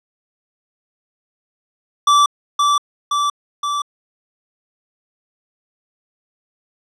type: tone with echo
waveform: square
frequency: 1162 Hz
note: D6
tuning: 19 cents flat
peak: -10 dBFS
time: 2.07-2.26 s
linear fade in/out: 5 ms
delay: 520 ms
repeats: 3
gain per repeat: -3 dB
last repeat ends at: 3.82 s
effects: low-pass 7000 Hz 12 dB/octave